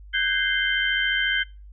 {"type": "tone cluster", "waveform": "sine", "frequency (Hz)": [1528, 1622, 2087, 3113], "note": ["G6", "G#6", "C7", "G7"], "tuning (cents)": [-45, -41, -5, -13], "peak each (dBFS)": -26, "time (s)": [0.13, 1.44], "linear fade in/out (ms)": 20, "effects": ["noise-tail reverb RT60 0.3 s tail -25 dB re dry", "added 50 Hz sine -41 dBFS peak until 1.72 s"]}